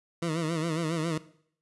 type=tone with vibrato; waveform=20% pulse; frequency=162.4 Hz; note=E3; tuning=26 cents flat; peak=-23 dBFS; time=0.22-1.18 s; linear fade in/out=5 ms; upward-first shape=sine; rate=7.3 Hz; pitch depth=92 cents each way; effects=noise-tail reverb RT60 0.6 s tail -17 dB re dry + resampled to 24000 Hz